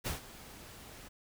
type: noise with ADSR envelope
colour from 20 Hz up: pink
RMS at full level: -35 dBFS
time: 0.04-1.09 s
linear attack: 28 ms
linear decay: 130 ms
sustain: -16 dB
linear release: 17 ms
effects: none